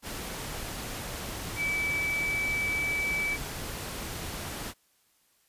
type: tone in noise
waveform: sine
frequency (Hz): 2302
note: D7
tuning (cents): -35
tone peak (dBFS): -27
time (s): 1.56-3.38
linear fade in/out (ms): 50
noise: pink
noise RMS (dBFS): -37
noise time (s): 0.02-4.74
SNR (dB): +7
effects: white hiss -68 dBFS RMS until 5.48 s + resampled to 32000 Hz